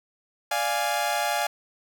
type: chord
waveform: sawtooth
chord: D diminished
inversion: none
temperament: equal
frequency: 587.3 / 698.5 / 830.6 Hz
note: D5 / F5 / Ab5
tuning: 0 / 0 / 0 cents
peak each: -27 / -24 / -23 dBFS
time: 0.51-1.47 s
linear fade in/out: 5 ms
effects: none